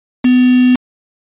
sine tone with quantisation, 250.8 Hz, B3, 27 cents sharp, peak -6 dBFS, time 0.24-0.76 s, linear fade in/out 10 ms, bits 3, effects resampled to 8000 Hz

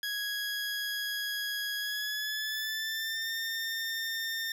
20% pulse tone with pitch glide, 1661.2 to 1811.6 Hz, G#6 to A#6, 0 to -50 cents, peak -27 dBFS, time 0.03-4.52 s, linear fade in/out 2 ms, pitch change +150 cents, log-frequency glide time 1.77-3.31 s, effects none

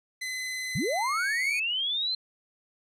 sawtooth tone with pitch glide, 2029 to 2225 Hz, B6 to C#7, +46 to +6 cents, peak -28 dBFS, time 0.21-1.6 s, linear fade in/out 10 ms, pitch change +160 cents, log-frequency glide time 1-1.2 s
sine linear sweep, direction up, 98.9 to 4164 Hz, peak -26 dBFS, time 0.75-2.15 s, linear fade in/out 5 ms
effects low-pass 11000 Hz 12 dB/octave

